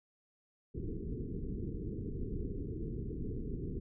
pink low-pass noise, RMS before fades -39 dBFS, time 0.74-3.8 s, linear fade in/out 10 ms, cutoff 450 Hz, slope 96 dB/octave, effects none

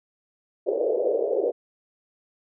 pink band-pass noise, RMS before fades -24 dBFS, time 0.66-1.52 s, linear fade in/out 20 ms, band 390 to 570 Hz, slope 48 dB/octave, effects none

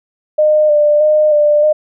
sine tone with vibrato, 602 Hz, D5, 43 cents sharp, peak -7 dBFS, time 0.38-1.73 s, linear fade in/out 10 ms, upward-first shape square, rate 1.6 Hz, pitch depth 23 cents each way, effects none

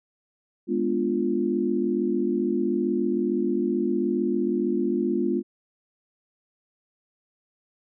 sine chord, G# diminished seventh, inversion none, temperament equal, 207.7 / 246.9 / 293.7 / 349.2 Hz, G#3 / B3 / D4 / F4, 0 / 0 / 0 / 0 cents, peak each -28 / -27 / -30 / -25 dBFS, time 0.67-5.43 s, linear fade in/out 50 ms, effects none

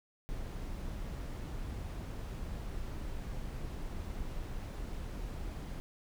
brown noise, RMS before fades -40 dBFS, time 0.29-5.8 s, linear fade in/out 0 ms, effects none

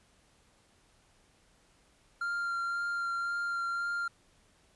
triangle tone with vibrato, 1389 Hz, F6, 10 cents flat, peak -29 dBFS, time 2.21-4.08 s, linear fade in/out 5 ms, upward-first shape sine, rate 1.9 Hz, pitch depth 12 cents each way, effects pink hiss -66 dBFS RMS until 4.75 s + resampled to 24000 Hz

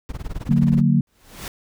brown noise with tremolo, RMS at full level -27 dBFS, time 0.09-0.82 s, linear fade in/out 0 ms, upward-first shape sine, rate 19 Hz, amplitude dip 95%
sine chord, D augmented, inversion none, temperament just, 146.83 / 183.54 / 229.4 Hz, D3 / F#3 / A#3, 0 / -14 / -28 cents, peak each -17 / -19 / -18 dBFS, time 0.49-1.01 s, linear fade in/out 5 ms
pink noise with exponential growth, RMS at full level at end -29 dBFS, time 1.07-1.48 s, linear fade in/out 2 ms, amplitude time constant 88 ms
effects none

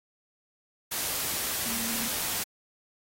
sine tone in noise, 230 Hz, A#3, 23 cents flat, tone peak -38 dBFS, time 1.66-2.08 s, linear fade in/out 10 ms, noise white, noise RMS -31 dBFS, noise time 0.91-2.44 s, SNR -10 dB, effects AAC 48 kbps

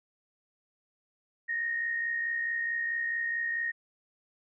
sine tone pair together, 1798.4 / 1863 Hz, A6 / A#6, +37 / -2 cents, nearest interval minor second, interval 61 cents, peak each -40 / -29 dBFS, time 1.48-3.72 s, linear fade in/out 20 ms, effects none

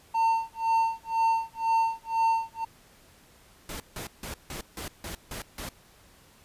triangle tone with tremolo, 905 Hz, A5, 48 cents sharp, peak -18 dBFS, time 0.14-2.65 s, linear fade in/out 10 ms, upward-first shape sine, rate 2 Hz, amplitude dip 100%
pink noise bursts, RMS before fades -37 dBFS, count 8, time 3.69-5.69 s, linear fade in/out 2 ms, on 110 ms, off 160 ms
effects pink hiss -57 dBFS RMS until 6.44 s + resampled to 32000 Hz

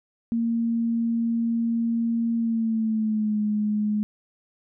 sine tone with pitch glide, 231 to 210.6 Hz, A#3 to G#3, -16 to +24 cents, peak -21 dBFS, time 0.32-4.03 s, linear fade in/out 0 ms, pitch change -160 cents, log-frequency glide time 2.36-3.4 s, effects none

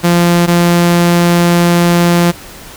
sawtooth tone pair in turn, 172.9 / 172.9 Hz, F3 / F3, -17 / -17 cents, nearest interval unison, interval 0 cents, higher neither, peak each -3 dBFS, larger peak neither, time 0.03-0.47 / 0.47-2.32 s, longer second, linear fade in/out 20 ms, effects pink hiss -32 dBFS RMS until 2.76 s

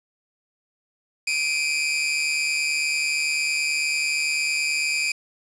sawtooth tone pair together, 2349 / 2498 Hz, D7 / D#7, 0 / +6 cents, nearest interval minor second, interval 106 cents, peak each -21 dBFS, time 1.27-5.12 s, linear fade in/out 5 ms, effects resampled to 22050 Hz + 7-bit

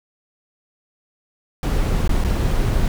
brown noise with dropouts, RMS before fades -18 dBFS, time 1.63-2.88 s, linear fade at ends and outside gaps 1 ms, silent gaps 2.077-2.093 / 2.24-2.247 s, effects none

